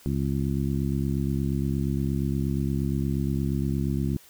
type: harmonic tone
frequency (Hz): 68.5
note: C#2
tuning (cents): -20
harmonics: 1 / 2 / 3 / 4 / 5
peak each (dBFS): -30 / -27 / -29 / -33 / -35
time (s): 0.06-4.17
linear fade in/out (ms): 0
effects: white hiss -53 dBFS RMS until 4.29 s